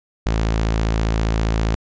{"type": "tone", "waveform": "sawtooth", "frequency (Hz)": 55, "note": "A1", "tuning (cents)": 0, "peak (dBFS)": -13, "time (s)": [0.26, 1.75], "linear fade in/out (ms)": 0, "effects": ["resampled to 16000 Hz"]}